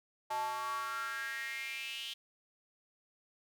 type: tone with high-pass filter sweep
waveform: square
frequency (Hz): 124.8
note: B2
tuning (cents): +19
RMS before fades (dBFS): -39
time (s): 0.3-2.14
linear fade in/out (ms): 10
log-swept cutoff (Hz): 810 to 3200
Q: 6.6
effects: none